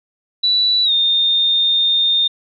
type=tone with pitch glide; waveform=sine; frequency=3951 to 3644 Hz; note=B7 to A#7; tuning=0 to -40 cents; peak=-12 dBFS; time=0.43-2.28 s; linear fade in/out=10 ms; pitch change=-140 cents; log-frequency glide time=0.84-0.92 s; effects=none